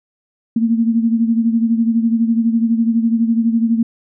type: beating tone pair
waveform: sine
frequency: 227.1 / 239.1 Hz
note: A#3 / A#3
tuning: -45 / +44 cents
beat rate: 12 Hz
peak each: -13 / -19 dBFS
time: 0.56-3.83 s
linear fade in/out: 5 ms
effects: none